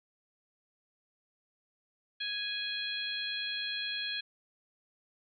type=harmonic tone; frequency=830.6 Hz; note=G#5; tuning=in tune; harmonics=2 / 3 / 4 / 5; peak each=-40 / -41 / -37 / -39 dBFS; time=2.2-4.21 s; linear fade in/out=10 ms; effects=none